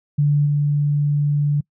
sine tone with level steps, 145.9 Hz, D3, 11 cents flat, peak -13 / -15 dBFS, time 0.18-1.61 s, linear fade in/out 10 ms, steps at 0.45 s, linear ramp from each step 20 ms, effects noise-tail reverb RT60 0.1 s tail -25 dB re dry

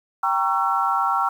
sine chord, G diminished seventh, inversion none, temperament equal with one note detuned, 784 / 932.3 / 1108.7 / 1350.1 Hz, G5 / Bb5 / Db6 / Fb6, 0 / 0 / 0 / +41 cents, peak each -24 / -25 / -25 / -22 dBFS, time 0.23-1.29 s, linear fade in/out 5 ms, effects 8-bit

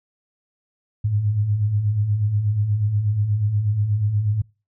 sine beating tone pair, 98 / 106.3 Hz, G2 / G#2, 0 / +41 cents, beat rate 8.3 Hz, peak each -27 / -18 dBFS, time 1.04-4.42 s, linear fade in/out 10 ms, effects noise-tail reverb RT60 0.3 s tail -24 dB re dry

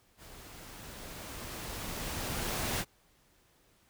pink noise with level ramp, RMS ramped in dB -52 to -32 dBFS, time 0.17-2.85 s, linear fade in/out 50 ms, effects pink hiss -67 dBFS RMS until 3.89 s

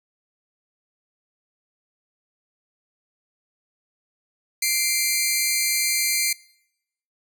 10% pulse tone pair together, 2093 / 2349 Hz, C7 / D7, 0 / 0 cents, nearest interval major second, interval 200 cents, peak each -13 / -15 dBFS, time 4.62-6.33 s, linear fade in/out 5 ms, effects noise-tail reverb RT60 0.8 s tail -23 dB re dry

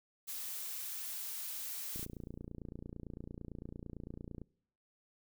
blue noise, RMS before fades -42 dBFS, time 0.27-2.06 s, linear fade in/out 20 ms
click train, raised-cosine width 3 ms, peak -32 dBFS, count 72, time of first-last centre 1.96-4.417 s, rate 28.9 Hz
effects noise-tail reverb RT60 0.7 s tail -25 dB re dry

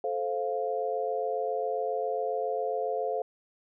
sine chord, F major, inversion first, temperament just, 436.5 / 523.8 / 698.5 Hz, A4 / C5 / F5, -14 / +2 / 0 cents, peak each -32 dBFS, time 0.04-3.22 s, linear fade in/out 2 ms, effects none

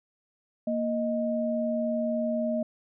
sine tone pair together, 233.4 / 623.1 Hz, A#3 / D#5, +2 / +2 cents, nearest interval octave + perfect fourth, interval 1700 cents, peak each -28 dBFS, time 0.67-2.63 s, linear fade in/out 5 ms, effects none

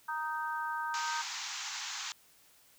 sine chord, Eb major, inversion second, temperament just, 933.4 / 1244.5 / 1555.6 Hz, Bb5 / Eb6 / G6, +2 / 0 / -14 cents, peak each -36 / -39 / -38 dBFS, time 0.08-1.22 s, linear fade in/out 10 ms
white band-pass noise, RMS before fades -40 dBFS, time 0.94-2.12 s, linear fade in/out 0 ms, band 780 to 7200 Hz, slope 96 dB/octave
effects white hiss -63 dBFS RMS until 2.78 s

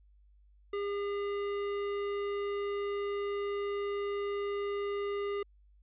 sine tone with hard clipping, 404.7 Hz, G#4, 45 cents flat, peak -34 dBFS, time 0.73-5.43 s, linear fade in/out 5 ms, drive 14 dB, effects added 50 Hz sine -59 dBFS peak until 5.82 s + resampled to 8000 Hz

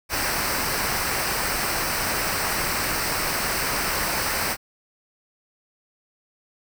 pink noise with comb filter, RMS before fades -25 dBFS, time 0.09-4.57 s, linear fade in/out 50 ms, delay 0.29 ms, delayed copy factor -0.6, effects none

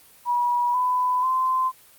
sine tone with pitch steps, 968 / 1000.4 / 1033.9 Hz, B5 / B5 / C6, -35 / +22 / -21 cents, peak -19 dBFS, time 0.25-1.72 s, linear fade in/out 50 ms, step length 490 ms, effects white hiss -52 dBFS RMS until 1.98 s + Opus 32 kbps

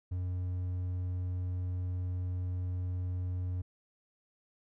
triangle tone, 90.5 Hz, F#2, 38 cents flat, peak -30 dBFS, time 0.11-3.62 s, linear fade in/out 10 ms, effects none

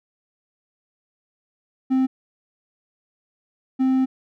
triangle tone pair in turn, 261.6 / 261.6 Hz, C4 / C4, 0 / 0 cents, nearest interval unison, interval 0 cents, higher neither, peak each -14 dBFS, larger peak neither, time 1.9-2.07 / 3.79-4.06 s, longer second, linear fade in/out 20 ms, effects none

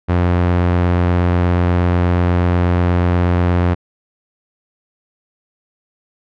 sawtooth tone, 88.3 Hz, F2, 20 cents sharp, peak -8 dBFS, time 0.08-3.75 s, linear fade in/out 20 ms, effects low-pass 2000 Hz 12 dB/octave

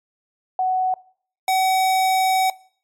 sine / square tone pair in turn, 745 / 755.4 Hz, F#5 / F#5, +12 / +36 cents, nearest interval unison, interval 24 cents, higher second, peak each -17 dBFS, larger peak neither, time 0.59-0.94 / 1.48-2.5 s, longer second, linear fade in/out 2 ms, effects noise-tail reverb RT60 0.5 s tail -21 dB re dry + MP3 64 kbps

